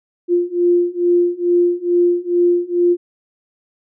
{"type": "beating tone pair", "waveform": "sine", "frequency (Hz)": [349.2, 351.5], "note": ["F4", "F4"], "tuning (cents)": [0, 11], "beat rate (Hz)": 2.3, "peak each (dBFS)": [-16, -15], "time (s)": [0.28, 2.97], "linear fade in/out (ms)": 50, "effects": []}